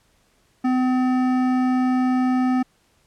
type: tone with hard clipping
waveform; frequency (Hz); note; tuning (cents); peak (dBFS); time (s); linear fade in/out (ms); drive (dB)
sine; 254.7; C4; -46; -19; 0.64-2.63; 10; 13
effects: pink hiss -62 dBFS RMS until 3.06 s + low-pass 11000 Hz 12 dB/octave